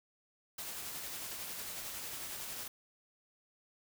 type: noise with tremolo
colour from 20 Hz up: white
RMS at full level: -42 dBFS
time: 0.58-2.68 s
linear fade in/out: 5 ms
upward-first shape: sine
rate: 11 Hz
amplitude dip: 25%
effects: none